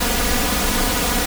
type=noise with comb filter; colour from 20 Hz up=pink; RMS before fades=-19 dBFS; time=0-1.26 s; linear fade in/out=10 ms; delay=4.1 ms; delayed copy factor=+0.9; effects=none